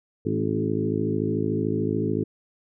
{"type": "harmonic tone with a mistuned harmonic", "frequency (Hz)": 53.6, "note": "A1", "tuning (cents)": -45, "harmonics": [2, 3, 4, 5, 6, 7, 8], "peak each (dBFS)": [-30, -30, -30, -30, -30, -30, -30], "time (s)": [0.25, 2.24], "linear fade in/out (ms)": 10, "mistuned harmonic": 5, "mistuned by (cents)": 27, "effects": []}